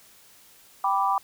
sine chord, G major, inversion none, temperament equal, 784 / 987.8 / 1174.7 Hz, G5 / B5 / D6, 0 / 0 / 0 cents, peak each -25 dBFS, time 0.84-1.18 s, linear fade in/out 2 ms, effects white hiss -54 dBFS RMS until 1.23 s

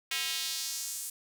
square tone with high-pass filter sweep, 146.7 Hz, D3, 2 cents flat, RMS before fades -35 dBFS, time 0.11-1.1 s, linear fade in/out 5 ms, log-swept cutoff 2500 to 8900 Hz, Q 1.5, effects none

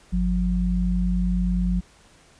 sine tone pair together, 50.51 / 180 Hz, G#1 / F#3, -47 / -47 cents, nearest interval octave + minor seventh, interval 2200 cents, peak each -22 dBFS, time 0.12-1.81 s, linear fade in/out 20 ms, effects pink hiss -54 dBFS RMS until 2.39 s + resampled to 22050 Hz

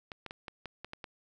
clicks, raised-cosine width 0.3 ms, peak -25 dBFS, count 8, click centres 0.118 / 0.263 / 0.309 / 0.482 / 0.657 / 0.846 / 0.934 / 1.042 s, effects none

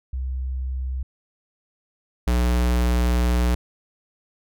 sine / square tone pair in turn, 64.6 / 60.54 Hz, C2 / B1, -21 / -34 cents, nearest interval minor second, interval 113 cents, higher first, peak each -24 / -18 dBFS, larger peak second, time 0.13-1.03 / 2.27-3.55 s, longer second, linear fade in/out 5 ms, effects none

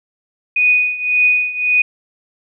sine tone with tremolo, 2481 Hz, D#7, 6 cents flat, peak -8 dBFS, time 0.56-1.82 s, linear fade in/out 5 ms, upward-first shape triangle, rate 1.8 Hz, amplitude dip 85%, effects none

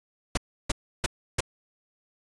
pink noise bursts, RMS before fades -24 dBFS, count 4, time 0.35-1.406 s, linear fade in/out 5 ms, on 24 ms, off 320 ms, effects resampled to 22050 Hz

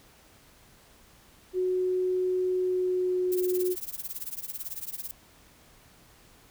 sine tone with pitch glide, 367.8 to 364 Hz, F#4 to F#4, -10 to -28 cents, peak -24 dBFS, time 1.53-3.76 s, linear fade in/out 50 ms, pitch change -18 cents, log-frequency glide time 2.53-3.4 s
violet noise with tremolo, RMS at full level -33 dBFS, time 3.32-5.11 s, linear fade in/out 0 ms, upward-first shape triangle, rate 18 Hz, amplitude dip 100%
effects pink hiss -57 dBFS RMS until 6.5 s

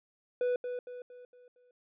triangle tone with echo, 493.9 Hz, B4, in tune, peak -25 dBFS, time 0.41-0.56 s, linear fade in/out 2 ms, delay 230 ms, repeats 5, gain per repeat -7 dB, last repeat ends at 1.71 s, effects resampled to 8000 Hz

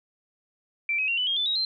sine tone with pitch steps, 2344 / 2541 / 2755 / 2988 / 3239 / 3512 / 3808 / 4129 Hz, D7 / D#7 / F7 / F#7 / G#7 / A7 / A#7 / C8, -4 / +36 / -24 / +16 / -44 / -4 / +36 / -24 cents, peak -23 dBFS, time 0.89-1.65 s, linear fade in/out 2 ms, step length 95 ms, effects none

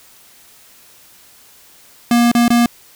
square tone with dropouts, 237.5 Hz, A#3, 33 cents sharp, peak -10 dBFS, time 2.11-2.66 s, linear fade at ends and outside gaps 2 ms, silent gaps 2.316-2.35 / 2.481-2.503 s, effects white hiss -46 dBFS RMS until 2.95 s

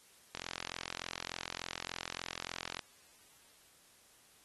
click train, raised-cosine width 0.2 ms, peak -21 dBFS, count 107, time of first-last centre 0.35-2.792 s, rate 43.4 Hz, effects white hiss -63 dBFS RMS until 4.44 s + AAC 32 kbps

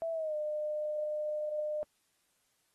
sine tone with pitch glide, 659.3 to 604.6 Hz, E5 to D#5, 0 to -50 cents, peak -32 dBFS, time 0.02-1.83 s, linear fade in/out 0 ms, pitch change -150 cents, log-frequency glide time 0.12-0.35 s, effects white hiss -75 dBFS RMS until 2.74 s + AAC 32 kbps

